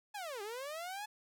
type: linear two-way sweep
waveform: sawtooth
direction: down then up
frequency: 860 to 392 to 860 Hz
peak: -37 dBFS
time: 0.14-1.06 s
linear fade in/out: 10 ms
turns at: 0.42 s
effects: none